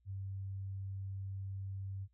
sine tone, 97 Hz, G2, 18 cents flat, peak -39 dBFS, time 0.05-2.08 s, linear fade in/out 50 ms, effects added 60 Hz sine -70 dBFS peak until 2.13 s

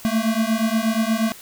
square beating tone pair, 218.8 / 227.2 Hz, A3 / A#3, -9 / -44 cents, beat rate 8.4 Hz, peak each -22 dBFS, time 0.05-1.32 s, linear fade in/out 0 ms, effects white hiss -42 dBFS RMS until 1.41 s

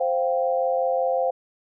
sine chord, C suspended fourth, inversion none, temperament equal, 523.3 / 698.5 / 784 Hz, C5 / F5 / G5, 0 / 0 / 0 cents, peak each -22 / -25 / -28 dBFS, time 0-1.31 s, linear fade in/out 10 ms, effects none

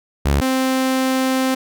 sawtooth tone pair in turn, 70.4 / 261.5 Hz, C#2 / C4, +27 / -1 cents, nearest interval octave + major seventh, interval 2272 cents, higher second, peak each -10 / -12 dBFS, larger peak first, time 0.25-0.41 / 0.41-1.55 s, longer second, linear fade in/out 10 ms, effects none

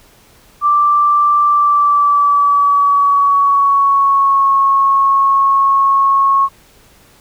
sine tone with pitch glide, 1174.7 to 1096 Hz, D6 to C#6, 0 to -20 cents, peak -8 dBFS, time 0.61-6.49 s, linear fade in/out 50 ms, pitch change -120 cents, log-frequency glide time 1.46-4.51 s, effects pink hiss -47 dBFS RMS until 7.2 s

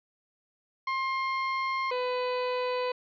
30% pulse tone pair in turn, 1062 / 499.9 Hz, C6 / B4, +25 / +21 cents, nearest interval octave + minor second, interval 1304 cents, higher first, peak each -25 dBFS, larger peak neither, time 0.87-1.91 / 1.91-2.92 s, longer first, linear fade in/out 5 ms, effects resampled to 11025 Hz + 11-bit

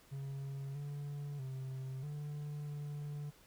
triangle tone with pitch steps, 137.4 / 144.1 / 131.8 / 147.5 / 146.4 Hz, C#3 / D3 / C3 / D3 / D3, -15 / -33 / +13 / +8 / -5 cents, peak -38 dBFS, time 0.11-3.31 s, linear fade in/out 20 ms, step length 640 ms, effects pink hiss -64 dBFS RMS until 3.46 s

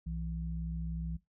sine tone pair together, 61.81 / 165 Hz, B1 / E3, +2 / +2 cents, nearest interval octave + perfect fourth, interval 1700 cents, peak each -37 / -38 dBFS, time 0.06-1.17 s, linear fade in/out 10 ms, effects noise-tail reverb RT60 0.2 s tail -19 dB re dry

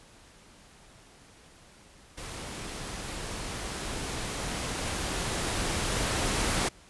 pink noise with level ramp, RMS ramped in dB -40 to -27 dBFS, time 2.17-6.69 s, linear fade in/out 10 ms, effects pink hiss -55 dBFS RMS until 6.89 s + resampled to 24000 Hz

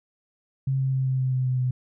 sine tone with pitch steps, 134.2 / 133.12 / 132.05 / 130.98 / 129.93 / 128.88 / 127.84 / 126.81 Hz, C3 / C3 / C3 / C3 / C3 / C3 / C3 / B2, +44 / +30 / +16 / +2 / -12 / -26 / -40 / +46 cents, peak -21 dBFS, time 0.67-1.71 s, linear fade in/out 5 ms, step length 130 ms, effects none

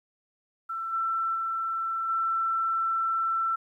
sine tone with level steps, 1339 Hz, E6, 27 cents sharp, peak -30 / -25 / -27 / -24 dBFS, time 0.69-3.56 s, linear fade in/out 10 ms, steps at 0.92 / 1.34 / 2.08 s, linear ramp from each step 20 ms, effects 11-bit

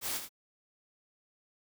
white noise with echo, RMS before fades -35 dBFS, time 0.01-0.21 s, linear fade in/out 50 ms, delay 83 ms, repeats 1, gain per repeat -8 dB, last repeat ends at 0.293 s, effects none

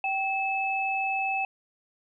sine tone pair together, 775.4 / 2608 Hz, G5 / E7, -19 / -19 cents, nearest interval octave + major sixth, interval 2100 cents, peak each -28 dBFS, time 0.04-1.45 s, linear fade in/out 2 ms, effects none

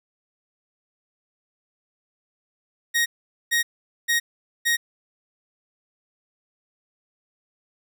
sawtooth tone bursts, 1875 Hz, A#6, 10 cents sharp, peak -15 dBFS, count 4, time 2.94-4.77 s, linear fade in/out 20 ms, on 120 ms, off 450 ms, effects none

